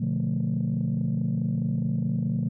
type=chord; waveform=sine; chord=B half-diminished seventh; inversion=none; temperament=just; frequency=123.47 / 148.16 / 177.8 / 222.2 Hz; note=B2 / D3 / F3 / A3; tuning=0 / +16 / +31 / +17 cents; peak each=-28 dBFS; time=0-2.49 s; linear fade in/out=10 ms; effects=tanh soft clip ceiling -18 dBFS